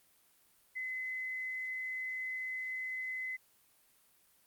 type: tone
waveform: sine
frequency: 2034 Hz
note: C7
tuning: 50 cents flat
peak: -36 dBFS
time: 0.75-3.37 s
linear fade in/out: 20 ms
effects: white hiss -68 dBFS RMS until 4.46 s + Opus 32 kbps